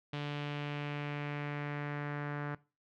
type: tone with low-pass filter sweep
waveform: sawtooth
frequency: 145.9 Hz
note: D3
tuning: 11 cents flat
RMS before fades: -38 dBFS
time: 0.13-2.55 s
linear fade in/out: 5 ms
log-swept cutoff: 3300 to 1600 Hz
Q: 2.3
effects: noise-tail reverb RT60 0.3 s tail -20 dB re dry